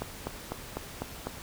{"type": "click train", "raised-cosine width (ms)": 1, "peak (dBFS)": -18, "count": 6, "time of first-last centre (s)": [0.02, 1.27], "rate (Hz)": 4, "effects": ["pink hiss -44 dBFS RMS until 1.42 s"]}